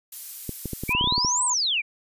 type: noise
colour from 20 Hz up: violet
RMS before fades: -34 dBFS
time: 0.12-0.93 s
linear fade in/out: 5 ms
type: clicks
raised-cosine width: 3 ms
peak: -17 dBFS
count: 12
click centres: 0.493 / 0.657 / 0.733 / 0.836 / 0.893 / 0.95 / 1.011 / 1.042 / 1.074 / 1.124 / 1.18 / 1.248 s
type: exponential two-way sweep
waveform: sine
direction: up then down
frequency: 2249 to 8610 to 2249 Hz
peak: -21 dBFS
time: 0.88-1.82 s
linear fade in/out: 20 ms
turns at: 1.45 s
type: tone with vibrato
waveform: sine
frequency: 987.8 Hz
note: B5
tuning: in tune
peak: -27 dBFS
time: 0.9-1.54 s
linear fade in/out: 10 ms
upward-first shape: triangle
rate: 6.4 Hz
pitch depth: 14 cents each way
effects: resampled to 32000 Hz